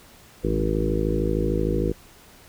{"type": "harmonic tone with a mistuned harmonic", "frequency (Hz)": 53.2, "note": "G#1", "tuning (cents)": 42, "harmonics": [1, 2, 3, 4, 5, 6, 7, 8, 9], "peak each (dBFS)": [-26, -31, -29, -32, -32, -29, -28, -32, -29], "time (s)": [0.43, 1.93], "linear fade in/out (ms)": 20, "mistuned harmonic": 3, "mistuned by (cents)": 36, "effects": ["pink hiss -50 dBFS RMS until 2.48 s"]}